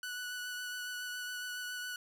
sawtooth tone with vibrato, 1480 Hz, F#6, in tune, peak -35 dBFS, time 0.03-1.96 s, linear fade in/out 2 ms, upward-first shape triangle, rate 7.2 Hz, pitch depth 17 cents each way, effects none

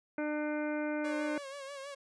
harmonic tone, 300 Hz, D4, 37 cents sharp, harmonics 1 / 2 / 3 / 4 / 5 / 6 / 7 / 8, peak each -34 / -37 / -45 / -51 / -42 / -56 / -47 / -50 dBFS, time 0.18-1.38 s, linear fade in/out 2 ms
sawtooth tone with vibrato, 554.4 Hz, C#5, in tune, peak -38 dBFS, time 1.04-1.95 s, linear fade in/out 10 ms, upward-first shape sine, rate 6.2 Hz, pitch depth 60 cents each way
effects resampled to 22050 Hz

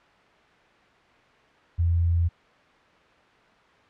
sine tone, 84.9 Hz, F2, 48 cents flat, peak -19 dBFS, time 1.78-2.29 s, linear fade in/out 20 ms, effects white hiss -56 dBFS RMS until 3.89 s + low-pass 2000 Hz 12 dB/octave

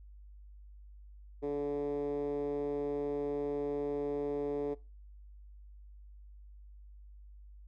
10% pulse tone with band-pass filter, 144.1 Hz, D3, 33 cents flat, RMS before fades -35 dBFS, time 1.42-4.75 s, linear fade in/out 20 ms, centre 380 Hz, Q 5.9, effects noise-tail reverb RT60 0.3 s tail -22 dB re dry + added 50 Hz sine -50 dBFS peak until 7.67 s

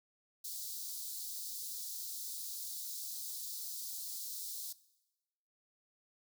white high-pass noise, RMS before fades -43 dBFS, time 0.44-4.73 s, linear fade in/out 10 ms, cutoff 3900 Hz, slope 48 dB/octave, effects noise-tail reverb RT60 1.0 s tail -19 dB re dry

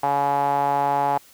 sawtooth tone with band-pass filter, 141.4 Hz, C#3, 35 cents sharp, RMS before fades -21 dBFS, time 0.03-1.18 s, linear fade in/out 5 ms, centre 820 Hz, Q 6.7, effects white hiss -51 dBFS RMS until 1.33 s

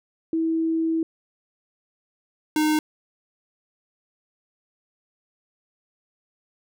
sine / square tone pair in turn, 325 / 307.1 Hz, E4 / D#4, -24 / -23 cents, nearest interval minor second, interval 99 cents, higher first, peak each -20 / -19 dBFS, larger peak second, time 0.33-1.03 / 2.56-2.79 s, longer first, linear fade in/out 2 ms, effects none

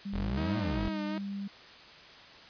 sine tone, 199 Hz, G3, 26 cents sharp, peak -34 dBFS, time 0.05-1.48 s, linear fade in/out 10 ms
25% pulse exponential two-way sweep, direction up then down, 38.69 to 116.54 to 38.69 Hz, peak -28 dBFS, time 0.13-0.89 s, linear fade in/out 10 ms, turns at 0.58 s
sawtooth tone with vibrato, 311.1 Hz, D#4, in tune, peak -31 dBFS, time 0.37-1.18 s, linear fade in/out 2 ms, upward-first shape sine, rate 2.6 Hz, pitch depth 51 cents each way
effects white hiss -51 dBFS RMS until 2.49 s + resampled to 11025 Hz

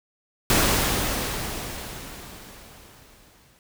pink noise with exponential decay, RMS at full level -18 dBFS, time 0.5-3.59 s, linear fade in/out 1 ms, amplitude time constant 670 ms, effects none

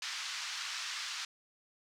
white band-pass noise, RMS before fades -40 dBFS, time 0.02-1.25 s, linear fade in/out 2 ms, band 1100 to 5800 Hz, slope 24 dB/octave, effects none

